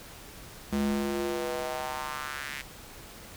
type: tone with high-pass filter sweep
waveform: square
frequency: 69.9 Hz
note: C#2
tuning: 15 cents sharp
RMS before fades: -32 dBFS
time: 0.72-2.62 s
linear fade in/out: 10 ms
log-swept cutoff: 170 to 2100 Hz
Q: 2.5
effects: pink hiss -47 dBFS RMS until 3.36 s